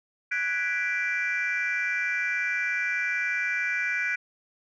sine chord, G# half-diminished seventh, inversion third, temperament equal, 1480 / 1661.2 / 1975.5 / 2349 Hz, F#6 / G#6 / B6 / D7, 0 / 0 / 0 / 0 cents, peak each -29 / -32 / -30 / -28 dBFS, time 0.31-4.16 s, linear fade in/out 10 ms, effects tanh soft clip ceiling -19 dBFS

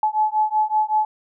sine beating tone pair, 856 / 861.3 Hz, A5 / A5, -48 / -37 cents, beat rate 5.3 Hz, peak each -20 dBFS, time 0.03-1.05 s, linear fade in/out 2 ms, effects none

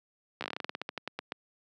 slowing click train, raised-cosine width 0.3 ms, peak -18 dBFS, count 18, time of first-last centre 0.41-1.321 s, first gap 14 ms, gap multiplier 1.15, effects high-pass 200 Hz 12 dB/octave

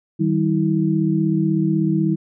sine tone cluster, 156.4 / 192.6 / 323.5 Hz, D#3 / G3 / E4, +9 / -30 / -32 cents, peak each -20 dBFS, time 0.19-2.16 s, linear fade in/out 20 ms, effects none

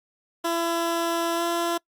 15% pulse tone with pitch glide, 336.4 to 340.3 Hz, E4 to F4, +35 to -45 cents, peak -17 dBFS, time 0.44-1.78 s, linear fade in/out 10 ms, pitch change +20 cents, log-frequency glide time 1.35-1.42 s, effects noise-tail reverb RT60 0.1 s tail -25 dB re dry + Opus 48 kbps

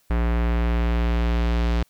square tone with low-pass filter sweep, 58.27 Hz, A#1, in tune, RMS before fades -21 dBFS, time 0.1-1.83 s, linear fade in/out 5 ms, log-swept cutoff 2000 to 4100 Hz, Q 1.1, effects white hiss -63 dBFS RMS until 1.89 s

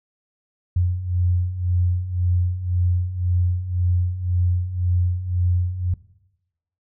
sine beating tone pair, 87.9 / 89.8 Hz, F2 / F2, +12 / +49 cents, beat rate 1.9 Hz, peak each -24 / -19 dBFS, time 0.76-5.94 s, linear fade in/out 5 ms, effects noise-tail reverb RT60 0.9 s tail -18 dB re dry

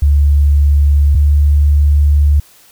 sine tone pair in turn, 72 / 72.84 Hz, D2 / D2, -34 / -14 cents, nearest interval unison, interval 20 cents, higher second, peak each -6 dBFS, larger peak neither, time 0.02-1.15 / 1.15-2.4 s, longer second, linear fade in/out 5 ms, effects white hiss -45 dBFS RMS until 2.71 s

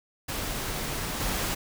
pink noise with level steps, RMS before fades -32 / -29 dBFS, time 0.28-1.55 s, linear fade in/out 10 ms, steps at 1.2 s, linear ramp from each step 5 ms, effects none

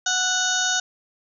harmonic tone with a mistuned harmonic, 739 Hz, F#5, 2 cents flat, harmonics 1 / 2 / 4 / 5 / 6 / 7 / 8 / 9, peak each -30 / -24 / -31 / -27 / -34 / -34 / -28 / -27 dBFS, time 0.06-0.8 s, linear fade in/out 5 ms, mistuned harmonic 7, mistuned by +30 cents, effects none

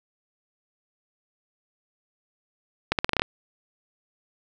accelerating click train, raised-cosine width 0.3 ms, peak -5 dBFS, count 8, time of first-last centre 2.92-3.22 s, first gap 68 ms, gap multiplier 0.84, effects none

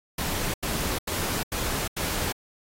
pink noise bursts, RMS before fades -29 dBFS, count 5, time 0.18-2.324 s, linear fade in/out 5 ms, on 360 ms, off 86 ms, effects AAC 48 kbps

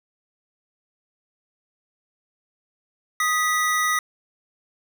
square tone pair together, 1244.5 / 1958.5 Hz, D#6 / B6, 0 / -15 cents, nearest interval minor sixth, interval 785 cents, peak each -23 dBFS, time 3.2-3.99 s, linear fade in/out 2 ms, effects none

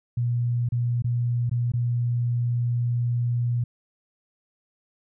sine tone with dropouts, 120.3 Hz, B2, 45 cents flat, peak -21 dBFS, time 0.17-3.64 s, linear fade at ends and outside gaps 5 ms, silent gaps 0.689-0.721 / 1.022-1.043 / 1.496-1.513 / 1.719-1.736 s, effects none

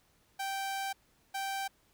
sawtooth tone bursts at uneven times, 781 Hz, G5, 7 cents flat, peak -30 dBFS, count 2, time 0.39-0.93 / 1.34-1.68 s, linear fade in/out 10 ms, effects pink hiss -69 dBFS RMS until 1.93 s

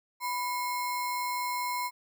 sine tone with sample-and-hold, 987.8 Hz, B5, in tune, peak -29 dBFS, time 0.2-1.91 s, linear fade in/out 50 ms, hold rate 3150 Hz, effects none

